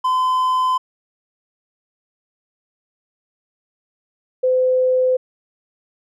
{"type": "tone pair in turn", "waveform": ["triangle", "sine"], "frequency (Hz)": [1022, 511], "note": ["C6", "C5"], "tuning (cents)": [-41, -41], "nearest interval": "octave", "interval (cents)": 1200, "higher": "first", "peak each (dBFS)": -13, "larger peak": "neither", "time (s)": [[0.04, 0.78], [4.43, 5.17]], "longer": "neither", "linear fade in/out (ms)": 10, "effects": []}